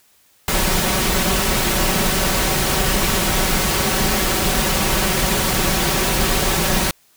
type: noise with comb filter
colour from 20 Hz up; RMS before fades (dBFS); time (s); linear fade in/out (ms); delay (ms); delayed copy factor
pink; -18; 0.48-6.91; 2; 5.3; +0.55
effects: white hiss -56 dBFS RMS until 7.16 s